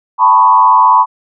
sine tone with frequency modulation, 991 Hz, B5, 6 cents sharp, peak -4 dBFS, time 0.18-1.06 s, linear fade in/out 50 ms, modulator 98.6 Hz, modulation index 1.1, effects none

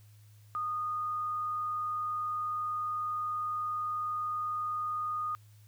sine tone, 1231 Hz, D#6, 19 cents flat, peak -31 dBFS, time 0.55-5.35 s, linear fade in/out 0 ms, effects added 105 Hz sine -54 dBFS peak until 5.67 s + white hiss -67 dBFS RMS until 5.67 s

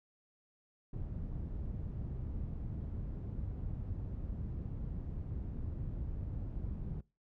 white low-pass noise, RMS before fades -40 dBFS, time 0.93-7.01 s, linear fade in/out 5 ms, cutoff 100 Hz, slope 12 dB/octave, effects noise-tail reverb RT60 0.3 s tail -24 dB re dry

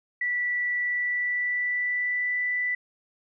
sine tone with pitch glide, 1960 to 1981.6 Hz, B6 to B6, -14 to +5 cents, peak -24 dBFS, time 0.21-2.75 s, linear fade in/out 5 ms, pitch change +19 cents, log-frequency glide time 0.8-2.4 s, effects none

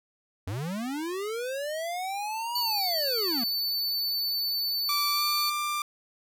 square linear two-way sweep, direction up then down, 85 to 980 to 218.3 Hz, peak -31 dBFS, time 0.47-3.44 s, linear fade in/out 5 ms, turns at 2.59 s
square tone, 4505 Hz, C#8, 27 cents sharp, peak -27 dBFS, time 2.55-5.5 s, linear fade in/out 5 ms
sawtooth tone with pitch glide, 1169 to 1187.4 Hz, D6 to D6, -8 to +19 cents, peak -24 dBFS, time 4.89-5.82 s, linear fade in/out 2 ms, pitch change +27 cents, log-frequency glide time 5.12-5.24 s
effects none

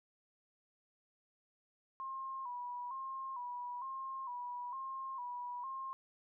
sine tone with vibrato, 1020 Hz, C6, 44 cents flat, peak -40 dBFS, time 2-5.93 s, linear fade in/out 0 ms, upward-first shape square, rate 1.1 Hz, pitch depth 76 cents each way, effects none

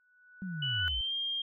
sine tone with exponential growth, 1480 Hz, F#6, in tune, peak -29 dBFS, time 0-0.88 s, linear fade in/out 0 ms, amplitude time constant 190 ms
sine linear sweep, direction down, 196 to 48 Hz, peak -35 dBFS, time 0.42-1.01 s, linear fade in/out 0 ms
sine tone with pitch glide, 2960 to 3209 Hz, F#7 to G7, 0 to +40 cents, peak -31 dBFS, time 0.62-1.42 s, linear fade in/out 5 ms, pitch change +140 cents, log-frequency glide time 0.78-1.14 s
effects none

